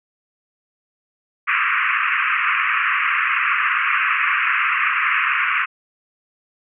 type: band-pass noise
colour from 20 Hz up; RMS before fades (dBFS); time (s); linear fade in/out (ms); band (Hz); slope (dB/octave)
pink; -19; 1.47-5.66; 20; 1100 to 2700; 96
effects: none